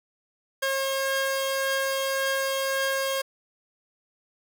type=tone pair together; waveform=sawtooth; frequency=539.6 / 1617 Hz; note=C#5 / G#6; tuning=-47 / -47 cents; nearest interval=octave + perfect fifth; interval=1900 cents; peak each=-22 / -26 dBFS; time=0.62-3.22 s; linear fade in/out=10 ms; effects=none